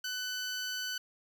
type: tone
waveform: 15% pulse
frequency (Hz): 1500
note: F#6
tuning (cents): +23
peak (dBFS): -28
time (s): 0.04-0.98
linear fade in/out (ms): 5
effects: none